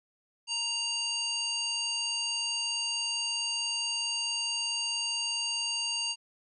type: harmonic tone with a mistuned harmonic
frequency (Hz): 932.3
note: A#5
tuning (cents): 0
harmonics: 1 / 3 / 5 / 7 / 9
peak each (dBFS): -44 / -33 / -33 / -38 / -41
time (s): 0.47-6.16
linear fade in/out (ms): 50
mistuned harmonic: 9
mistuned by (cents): +52
effects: none